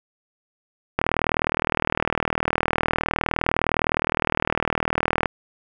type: click train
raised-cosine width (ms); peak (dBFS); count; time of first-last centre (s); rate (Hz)
0.5; -4; 170; 0.99-5.258; 39.6
effects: none